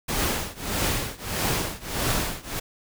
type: noise with tremolo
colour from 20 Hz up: pink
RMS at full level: -23 dBFS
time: 0.08-2.6 s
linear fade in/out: 10 ms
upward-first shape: triangle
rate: 1.6 Hz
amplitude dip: 95%
effects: none